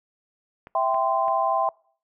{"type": "clicks", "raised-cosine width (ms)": 0.5, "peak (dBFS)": -27, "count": 3, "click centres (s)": [0.671, 0.945, 1.282]}
{"type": "chord", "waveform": "sine", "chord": "C major", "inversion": "first", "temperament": "equal with one note detuned", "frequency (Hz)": [659.3, 784, 1035.7], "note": ["E5", "G5", "C6"], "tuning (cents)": [0, 0, -18], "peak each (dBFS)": -24, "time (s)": [0.75, 1.69], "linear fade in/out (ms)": 2}
{"effects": ["noise-tail reverb RT60 0.5 s tail -25 dB re dry"]}